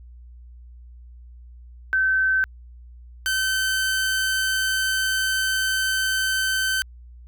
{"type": "tone pair in turn", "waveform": ["sine", "sawtooth"], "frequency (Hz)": [1538, 1538], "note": ["G6", "G6"], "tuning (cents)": [-33, -33], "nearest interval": "unison", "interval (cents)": 0, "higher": "neither", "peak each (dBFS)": -17, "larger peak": "neither", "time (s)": [[1.93, 2.44], [3.26, 6.82]], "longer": "second", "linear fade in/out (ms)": 0, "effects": ["added 60 Hz sine -41 dBFS peak until 7.27 s"]}